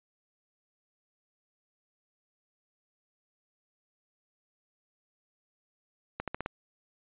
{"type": "accelerating click train", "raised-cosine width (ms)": 0.5, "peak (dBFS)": -18, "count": 5, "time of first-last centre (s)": [6.2, 6.461], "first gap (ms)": 77, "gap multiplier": 0.89, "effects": ["resampled to 8000 Hz"]}